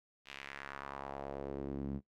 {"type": "tone with band-pass filter sweep", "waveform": "sawtooth", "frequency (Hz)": 69.3, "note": "C#2", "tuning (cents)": 0, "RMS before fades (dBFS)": -43, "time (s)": [0.25, 2.01], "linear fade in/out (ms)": 50, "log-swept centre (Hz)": [3000, 200], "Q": 1.9, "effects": ["noise-tail reverb RT60 0.1 s tail -18 dB re dry"]}